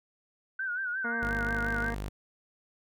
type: tone with vibrato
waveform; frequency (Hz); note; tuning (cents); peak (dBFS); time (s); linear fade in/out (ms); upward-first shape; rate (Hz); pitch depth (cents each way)
sine; 1501; F#6; +24; -30; 0.59-1.9; 5; sine; 5.6; 90
type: harmonic tone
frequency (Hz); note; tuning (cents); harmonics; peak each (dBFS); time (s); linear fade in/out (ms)
233.1; A#3; 0; 1 / 2 / 3 / 4 / 5 / 7 / 8 / 9; -37 / -40 / -42 / -43 / -44 / -45 / -46 / -47; 1.04-1.95; 10
type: tone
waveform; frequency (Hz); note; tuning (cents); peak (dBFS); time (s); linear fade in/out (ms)
sawtooth; 50.5; G#1; -48; -30; 1.22-2.09; 10
effects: none